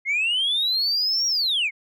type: linear two-way sweep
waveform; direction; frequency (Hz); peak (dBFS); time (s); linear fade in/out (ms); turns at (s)
sine; up then down; 2093 to 5670 to 2093; -18; 0.05-1.71; 50; 1.27
effects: tanh soft clip ceiling -17 dBFS